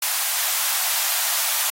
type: high-pass noise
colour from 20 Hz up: white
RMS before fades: -22 dBFS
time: 0.02-1.7 s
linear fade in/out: 5 ms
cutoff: 640 Hz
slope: 48 dB/octave
effects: AAC 48 kbps